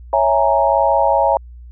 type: chord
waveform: sine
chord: A# half-diminished seventh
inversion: first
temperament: equal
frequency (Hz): 554.4 / 659.3 / 830.6 / 932.3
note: C#5 / E5 / G#5 / A#5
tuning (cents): 0 / 0 / 0 / 0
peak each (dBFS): -17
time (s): 0.13-1.37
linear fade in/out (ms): 2
effects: added 60 Hz sine -34 dBFS peak until 1.71 s